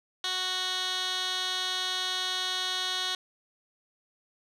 15% pulse tone with band-pass filter, 370 Hz, F#4, in tune, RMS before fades -31 dBFS, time 0.24-3.15 s, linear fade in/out 2 ms, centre 3600 Hz, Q 2.1, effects none

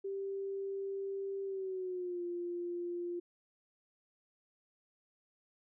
sine tone with pitch glide, 392 to 349.2 Hz, G4 to F4, 0 to 0 cents, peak -36 dBFS, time 0.04-3.2 s, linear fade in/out 10 ms, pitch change -200 cents, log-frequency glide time 1.44-2.23 s, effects none

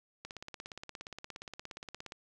click train, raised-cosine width 0.2 ms, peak -26 dBFS, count 33, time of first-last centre 0.25-2.121 s, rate 17.1 Hz, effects none

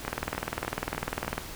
two click trains, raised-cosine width 0.5 ms, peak -19 / -13 dBFS, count 5 / 27, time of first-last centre 0.05-1.248 / 0.08-1.38 s, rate 3.34 / 20 Hz, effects pink hiss -41 dBFS RMS until 1.55 s

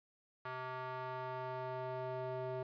square tone with band-pass filter sweep, 128.6 Hz, C3, 30 cents flat, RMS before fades -42 dBFS, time 0.45-2.63 s, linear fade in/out 5 ms, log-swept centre 1200 to 560 Hz, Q 1.8, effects resampled to 11025 Hz + 12-bit

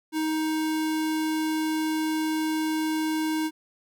square tone, 313.8 Hz, D#4, 15 cents sharp, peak -25 dBFS, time 0.12-3.51 s, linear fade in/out 50 ms, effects none

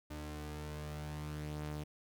sawtooth tone pair together, 75.26 / 150.2 Hz, D2 / D3, +43 / +39 cents, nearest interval octave, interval 1196 cents, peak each -40 / -40 dBFS, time 0.1-1.84 s, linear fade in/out 10 ms, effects none

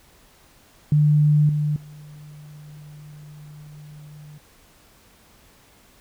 sine tone with level steps, 149.4 Hz, D3, 30 cents sharp, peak -13 / -19 / -39 dBFS, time 0.92-4.38 s, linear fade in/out 2 ms, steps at 1.49 / 1.76 s, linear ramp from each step 2 ms, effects pink hiss -54 dBFS RMS until 6 s

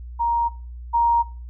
sine tone pair in turn, 938 / 938 Hz, A#5 / A#5, +11 / +11 cents, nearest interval unison, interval 0 cents, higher neither, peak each -18 / -15 dBFS, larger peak second, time 0.19-0.49 / 0.93-1.23 s, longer neither, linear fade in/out 20 ms, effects noise-tail reverb RT60 0.4 s tail -20 dB re dry + added 60 Hz sine -33 dBFS peak until 1.49 s

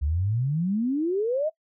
sine exponential sweep, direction up, 68 to 651 Hz, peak -22 dBFS, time 0.01-1.5 s, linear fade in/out 20 ms, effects noise-tail reverb RT60 0.1 s tail -22 dB re dry

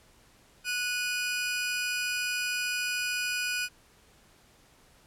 sawtooth tone pair together, 1470.3 / 2475 Hz, F#6 / D#7, -11 / -10 cents, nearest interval major sixth, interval 901 cents, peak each -28 dBFS, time 0.64-3.69 s, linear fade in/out 50 ms, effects pink hiss -60 dBFS RMS until 5.06 s + low-pass 12000 Hz 12 dB/octave

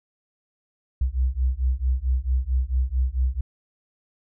sine beating tone pair, 61.74 / 66.24 Hz, B1 / C2, 0 / +22 cents, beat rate 4.5 Hz, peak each -23 dBFS, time 1.01-3.41 s, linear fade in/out 5 ms, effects none

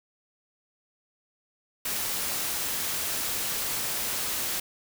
white noise, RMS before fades -30 dBFS, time 1.85-4.6 s, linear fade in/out 5 ms, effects none

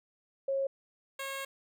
sine / 10% pulse tone pair in turn, 544 / 544 Hz, C#5 / C#5, -33 / -33 cents, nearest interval unison, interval 0 cents, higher neither, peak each -28 dBFS, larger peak neither, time 0.48-0.67 / 1.19-1.45 s, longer second, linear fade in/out 5 ms, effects none

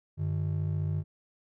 triangle ring-modulated tone, 123.3 Hz, B2, 2 cents flat, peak -22 dBFS, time 0.17-1.04 s, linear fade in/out 50 ms, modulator 27.3 Hz, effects tanh soft clip ceiling -18 dBFS

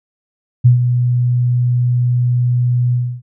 sine tone with ADSR envelope, 122.9 Hz, B2, 8 cents flat, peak -3 dBFS, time 0.64-3.22 s, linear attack 18 ms, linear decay 120 ms, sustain -8 dB, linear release 290 ms, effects none

